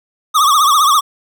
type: tone with vibrato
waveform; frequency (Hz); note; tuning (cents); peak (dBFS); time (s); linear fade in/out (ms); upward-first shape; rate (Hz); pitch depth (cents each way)
square; 1179; D6; +6; -9; 0.34-1.01; 20; triangle; 15; 150
effects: none